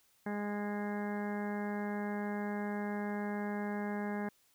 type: harmonic tone with a mistuned harmonic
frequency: 206.1 Hz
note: G#3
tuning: 13 cents flat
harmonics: 1 / 2 / 3 / 4 / 5 / 6 / 7 / 8 / 9 / 10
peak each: -36 / -42 / -46 / -44 / -51 / -55 / -55 / -47 / -54 / -53 dBFS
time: 0.26-4.29 s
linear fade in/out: 5 ms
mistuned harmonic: 10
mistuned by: +33 cents
effects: white hiss -70 dBFS RMS until 4.54 s